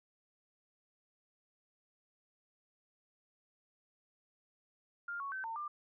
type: tone with pitch steps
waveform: sine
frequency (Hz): 1402 / 1111 / 1538 / 906 / 1193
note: F6 / C#6 / G6 / A#5 / D6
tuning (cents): +6 / +4 / -33 / -50 / +27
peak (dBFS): -38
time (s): 5.08-5.68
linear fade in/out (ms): 5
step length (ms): 120
effects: none